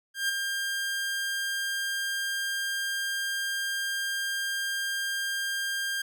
sawtooth tone with ADSR envelope, 1600 Hz, G6, 35 cents sharp, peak -20 dBFS, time 0.14-6.02 s, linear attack 150 ms, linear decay 9 ms, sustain -5 dB, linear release 6 ms, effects none

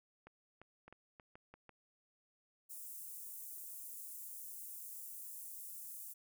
clicks, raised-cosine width 0.5 ms, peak -40 dBFS, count 8, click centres 0.27 / 0.616 / 0.88 / 0.926 / 1.198 / 1.355 / 1.54 / 1.693 s
white high-pass noise, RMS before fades -49 dBFS, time 2.69-6.14 s, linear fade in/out 20 ms, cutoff 8200 Hz, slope 24 dB/octave
effects none

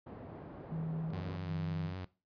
pink band-pass noise, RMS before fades -48 dBFS, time 0.06-1.37 s, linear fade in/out 10 ms, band 100 to 750 Hz, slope 12 dB/octave
sine tone with tremolo, 160.8 Hz, E3, 43 cents flat, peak -35 dBFS, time 0.72-1.93 s, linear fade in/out 2 ms, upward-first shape square, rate 1.3 Hz, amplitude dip 55%
sawtooth tone with vibrato, 92.5 Hz, F#2, in tune, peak -36 dBFS, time 1.13-2.05 s, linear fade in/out 5 ms, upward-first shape sine, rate 11 Hz, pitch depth 37 cents each way
effects noise-tail reverb RT60 0.3 s tail -19 dB re dry + resampled to 11025 Hz

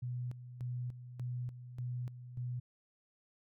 sine tone with tremolo, 123.47 Hz, B2, in tune, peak -36 dBFS, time 0.02-2.6 s, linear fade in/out 10 ms, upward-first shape square, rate 1.7 Hz, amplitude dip 70%, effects none

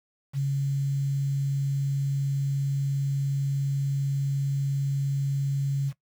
sine tone with quantisation, 138.59 Hz, C#3, in tune, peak -23 dBFS, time 0.33-5.93 s, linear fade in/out 50 ms, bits 8, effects noise-tail reverb RT60 0.1 s tail -17 dB re dry

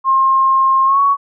sine tone with pitch glide, 1066 to 1117.7 Hz, C6 to C#6, +32 to +14 cents, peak -9 dBFS, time 0.04-1.17 s, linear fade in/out 50 ms, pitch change +82 cents, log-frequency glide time 0.85-1 s, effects none

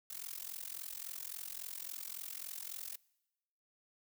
blue noise with amplitude modulation, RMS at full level -41 dBFS, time 0.1-2.96 s, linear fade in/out 5 ms, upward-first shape sine, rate 43.6 Hz, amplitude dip 95%, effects noise-tail reverb RT60 1.0 s tail -24 dB re dry

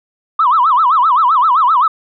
sine tone with vibrato, 1131 Hz, C#6, 34 cents sharp, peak -7 dBFS, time 0.39-1.88 s, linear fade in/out 5 ms, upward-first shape sine, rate 7.7 Hz, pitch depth 280 cents each way, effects tanh soft clip ceiling -3 dBFS

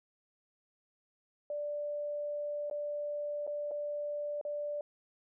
sine tone with dropouts, 587.3 Hz, D5, in tune, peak -34 dBFS, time 1.5-4.81 s, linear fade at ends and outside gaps 2 ms, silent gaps 2.699-2.711 / 3.467-3.475 / 3.711-3.715 / 4.413-4.45 s, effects none

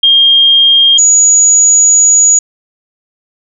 sine tone pair in turn, 3219 / 6821 Hz, G7 / G#8, +45 / +45 cents, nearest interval octave + minor second, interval 1300 cents, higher second, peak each -3 dBFS, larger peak neither, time 0.03-0.98 / 0.98-2.39 s, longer second, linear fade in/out 5 ms, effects none

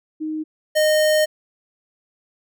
sine / square tone pair in turn, 311.1 / 615.4 Hz, D#4 / D#5, 0 / -19 cents, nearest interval octave, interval 1181 cents, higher second, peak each -23 / -15 dBFS, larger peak second, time 0.2-0.44 / 0.75-1.26 s, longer second, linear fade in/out 20 ms, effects none

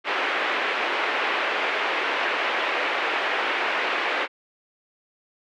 white band-pass noise, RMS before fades -25 dBFS, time 0.04-4.28 s, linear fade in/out 50 ms, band 350 to 2600 Hz, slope 24 dB/octave, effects none

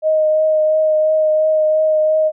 sine tone with vibrato, 622.3 Hz, D#5, in tune, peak -11 dBFS, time 0.02-2.32 s, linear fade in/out 50 ms, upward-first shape triangle, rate 2.9 Hz, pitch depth 16 cents each way, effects none

